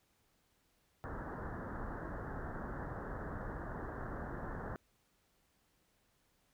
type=low-pass noise; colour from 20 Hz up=pink; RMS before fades=-43 dBFS; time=1.04-4.76 s; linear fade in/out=0 ms; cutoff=1800 Hz; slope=96 dB/octave; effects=pink hiss -75 dBFS RMS until 6.53 s